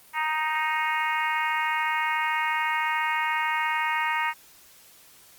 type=harmonic tone; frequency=311.3 Hz; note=D#4; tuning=1 cent sharp; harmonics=3 / 4 / 5 / 6 / 7 / 8 / 9; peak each=-27 / -32 / -35 / -30 / -30 / -37 / -38 dBFS; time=0.13-4.34 s; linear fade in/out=50 ms; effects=white hiss -53 dBFS RMS until 5.38 s + Opus 32 kbps